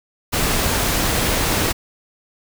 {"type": "noise", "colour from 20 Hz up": "pink", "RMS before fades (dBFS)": -19, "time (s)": [0.32, 1.73], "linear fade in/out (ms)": 20, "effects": []}